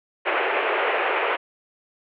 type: band-pass noise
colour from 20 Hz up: pink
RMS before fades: -23 dBFS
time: 0.25-1.37 s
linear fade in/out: 20 ms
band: 380 to 2800 Hz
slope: 48 dB/octave
effects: none